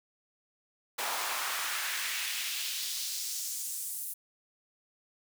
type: noise with high-pass filter sweep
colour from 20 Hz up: pink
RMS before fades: -35 dBFS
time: 0.98-4.14 s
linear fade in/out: 10 ms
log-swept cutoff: 760 to 11000 Hz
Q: 1.4
effects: none